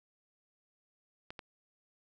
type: clicks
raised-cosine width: 0.3 ms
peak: -27 dBFS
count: 2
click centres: 1.305 / 1.392 s
effects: none